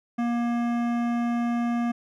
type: tone with hard clipping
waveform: sine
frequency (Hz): 237.1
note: A#3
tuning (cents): +30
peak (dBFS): -25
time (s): 0.18-1.92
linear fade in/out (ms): 10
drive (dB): 15
effects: none